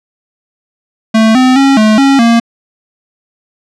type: tone with pitch steps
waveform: square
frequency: 221.4 / 256.3 / 273.3 / 215.8 / 274.1 / 232.2 Hz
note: A3 / C4 / C#4 / A3 / C#4 / A#3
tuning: +11 / -36 / -24 / -33 / -19 / -7 cents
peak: -5 dBFS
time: 1.14-2.4 s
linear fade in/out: 10 ms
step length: 210 ms
effects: low-pass 6000 Hz 12 dB/octave